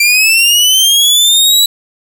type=linear sweep; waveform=sawtooth; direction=up; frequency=2349 to 3947 Hz; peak=-3 dBFS; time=0-1.66 s; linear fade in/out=5 ms; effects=none